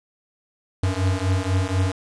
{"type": "beating tone pair", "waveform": "square", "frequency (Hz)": [92, 96.1], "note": ["F#2", "G2"], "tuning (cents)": [-9, -34], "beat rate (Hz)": 4.1, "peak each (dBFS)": [-23, -23], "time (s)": [0.83, 1.92], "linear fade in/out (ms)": 5, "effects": ["resampled to 22050 Hz", "8-bit"]}